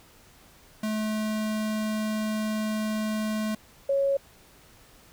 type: tone pair in turn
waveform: square / sine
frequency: 215.6 / 552.5 Hz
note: A3 / C#5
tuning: -35 / -6 cents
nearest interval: octave + major third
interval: 1629 cents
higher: second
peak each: -27 / -21 dBFS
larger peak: second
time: 0.83-3.55 / 3.89-4.17 s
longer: first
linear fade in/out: 5 ms
effects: pink hiss -55 dBFS RMS until 5.12 s